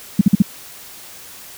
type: tone bursts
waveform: sine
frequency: 199.5 Hz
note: G3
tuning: 31 cents sharp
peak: -5 dBFS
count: 4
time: 0.19-0.422 s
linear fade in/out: 5 ms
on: 22 ms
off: 48 ms
effects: white hiss -38 dBFS RMS until 1.57 s